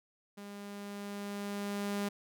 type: tone with level ramp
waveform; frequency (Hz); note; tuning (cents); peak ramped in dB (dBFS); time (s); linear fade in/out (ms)
sawtooth; 202.5; G#3; -43; -41 to -28; 0.37-2.09; 10
effects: none